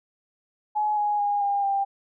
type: tone with pitch steps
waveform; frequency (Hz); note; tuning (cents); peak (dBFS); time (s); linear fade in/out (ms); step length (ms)
sine; 845 / 831.4 / 818.1 / 805 / 792.1; G#5 / G#5 / G#5 / G5 / G5; +30 / +2 / -26 / +46 / +18; -21; 0.75-1.85; 20; 220
effects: none